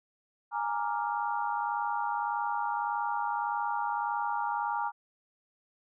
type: chord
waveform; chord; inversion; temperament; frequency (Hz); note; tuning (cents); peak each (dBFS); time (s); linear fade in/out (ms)
sine; Bb dominant seventh; third; equal; 830.6 / 932.3 / 1174.7 / 1396.9; Ab5 / Bb5 / D6 / F6; 0 / 0 / 0 / 0; -33 / -32 / -38 / -38; 0.51-4.92; 50
effects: none